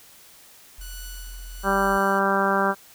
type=tone; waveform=sine; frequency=43 Hz; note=F1; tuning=26 cents flat; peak=-35 dBFS; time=0.78-1.98 s; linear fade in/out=10 ms
type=tone with tremolo; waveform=5% pulse; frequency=1478 Hz; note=F#6; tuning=2 cents flat; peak=-27 dBFS; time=0.81-2.19 s; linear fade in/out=2 ms; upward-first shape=sine; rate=1.2 Hz; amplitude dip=55%
type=harmonic tone; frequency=196 Hz; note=G3; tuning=in tune; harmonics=1 / 2 / 3 / 4 / 5 / 6 / 7 / 8; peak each=-27 / -27 / -27 / -27 / -27 / -27 / -27 / -27 dBFS; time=1.63-2.75 s; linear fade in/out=50 ms
effects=white hiss -50 dBFS RMS until 2.94 s